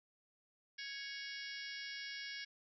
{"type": "harmonic tone with a mistuned harmonic", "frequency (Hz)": 554.4, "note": "C#5", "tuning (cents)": 0, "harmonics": [3, 4, 5, 6, 7, 8, 9, 10], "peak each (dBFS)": [-49, -49, -55, -54, -58, -55, -52, -52], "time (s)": [0.78, 2.45], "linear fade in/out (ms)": 10, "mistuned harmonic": 5, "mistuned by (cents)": 49, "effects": []}